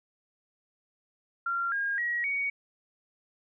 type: tone with pitch steps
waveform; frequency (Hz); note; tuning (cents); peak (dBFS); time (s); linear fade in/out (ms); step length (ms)
sine; 1380 / 1622.3 / 1907 / 2242; F6 / G#6 / A#6 / C#7; -21 / -41 / +39 / +19; -27; 1.46-2.5; 5; 260
effects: none